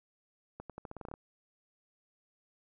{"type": "accelerating click train", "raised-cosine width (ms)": 1, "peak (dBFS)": -29, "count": 11, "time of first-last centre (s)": [0.6, 1.14], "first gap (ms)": 97, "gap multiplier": 0.86, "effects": []}